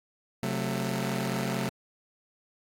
sawtooth chord, F# diminished, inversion second, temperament just, 133.2 / 185 / 222 Hz, C3 / F#3 / A3, +31 / 0 / +16 cents, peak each -29 dBFS, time 0.43-1.69 s, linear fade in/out 0 ms, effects AAC 48 kbps

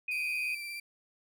sine tone, 2489 Hz, D#7, in tune, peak -31 dBFS, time 0.08-0.55 s, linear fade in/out 5 ms
35% pulse tone with vibrato, 2349 Hz, D7, in tune, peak -36 dBFS, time 0.11-0.8 s, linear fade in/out 5 ms, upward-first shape triangle, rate 17 Hz, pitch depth 23 cents each way
effects none

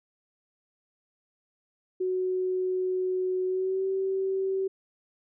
sine tone with pitch glide, 370 to 383.7 Hz, F#4 to G4, 0 to -37 cents, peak -25 dBFS, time 2-4.68 s, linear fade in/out 10 ms, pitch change +63 cents, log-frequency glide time 3.46-3.86 s, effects none

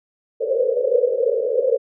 pink band-pass noise, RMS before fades -19 dBFS, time 0.4-1.78 s, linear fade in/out 20 ms, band 450 to 540 Hz, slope 96 dB/octave, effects none

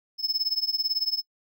triangle tone with tremolo, 5220 Hz, E8, 18 cents flat, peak -19 dBFS, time 0.18-1.23 s, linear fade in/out 50 ms, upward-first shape triangle, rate 18 Hz, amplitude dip 100%, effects noise-tail reverb RT60 0.1 s tail -21 dB re dry

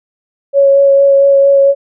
sine tone with vibrato, 554.4 Hz, C#5, in tune, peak -4 dBFS, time 0.53-1.75 s, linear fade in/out 50 ms, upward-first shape sine, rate 4.4 Hz, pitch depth 11 cents each way, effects none

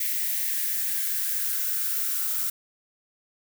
violet noise with high-pass filter sweep, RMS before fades -27 dBFS, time 0-2.5 s, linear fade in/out 5 ms, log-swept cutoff 2000 to 1300 Hz, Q 5.1, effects none

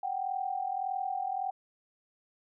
sine tone pair together, 742.3 / 784 Hz, F#5 / G5, +5 / 0 cents, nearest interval minor second, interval 95 cents, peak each -34 / -33 dBFS, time 0.03-1.51 s, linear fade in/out 5 ms, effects none

